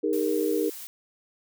sine chord, D# suspended fourth, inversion none, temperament equal with one note detuned, 311.1 / 406.1 / 466.2 Hz, D#4 / G#4 / A#4, 0 / -39 / 0 cents, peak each -27 dBFS, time 0.03-0.7 s, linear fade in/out 10 ms
blue noise, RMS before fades -40 dBFS, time 0.13-0.87 s, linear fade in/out 0 ms
effects none

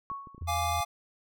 sine tone with exponential decay, 1108.7 Hz, C#6, in tune, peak -31 dBFS, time 0.1-0.55 s, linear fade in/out 0 ms, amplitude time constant 96 ms
clicks, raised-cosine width 3 ms, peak -36 dBFS, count 5, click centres 0.116 / 0.272 / 0.347 / 0.38 / 0.422 s
sine tone, 84.1 Hz, E2, 35 cents sharp, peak -33 dBFS, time 0.41-0.81 s, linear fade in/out 5 ms
square chord, D diminished, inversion first, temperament equal, 698.5 / 830.6 / 1174.7 Hz, F5 / Ab5 / D6, 0 / 0 / 0 cents, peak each -33 dBFS, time 0.47-0.85 s, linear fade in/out 20 ms
effects none

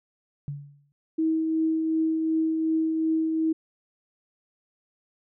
sine tone with exponential decay, 143.1 Hz, D3, 45 cents flat, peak -27 dBFS, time 0.48-0.92 s, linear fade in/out 0 ms, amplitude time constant 94 ms
sine tone with tremolo, 320 Hz, D#4, 49 cents sharp, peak -20 dBFS, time 1.18-3.53 s, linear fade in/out 10 ms, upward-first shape triangle, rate 2.7 Hz, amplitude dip 35%
effects none

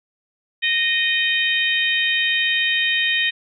harmonic tone, 619 Hz, D#5, 9 cents flat, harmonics 3 / 4 / 5 / 6, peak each -21 / -22 / -23 / -24 dBFS, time 0.62-3.31 s, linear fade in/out 20 ms, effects none

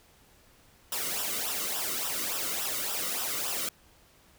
white noise with flanger, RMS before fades -32 dBFS, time 0.92-3.69 s, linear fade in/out 2 ms, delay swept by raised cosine 0.45 to 1.23 ms, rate 3.5 Hz, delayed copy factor -0.7, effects pink hiss -60 dBFS RMS until 4.38 s

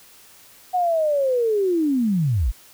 sine linear sweep, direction down, 740 to 41.77 Hz, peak -17 dBFS, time 0.73-2.52 s, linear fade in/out 20 ms, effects white hiss -49 dBFS RMS until 2.73 s

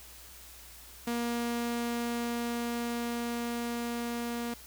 sawtooth tone with level ramp, 236.7 Hz, A#3, 27 cents sharp, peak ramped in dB -26 to -29 dBFS, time 1.07-4.54 s, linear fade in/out 5 ms, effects added 60 Hz sine -55 dBFS peak until 4.66 s + white hiss -51 dBFS RMS until 4.66 s

